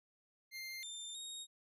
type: tone with pitch steps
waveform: 25% pulse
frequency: 2102 / 3587 / 3743 Hz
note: C7 / A7 / A#7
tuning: +7 / +33 / +6 cents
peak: -40 dBFS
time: 0.51-1.47 s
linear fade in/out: 50 ms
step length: 320 ms
effects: none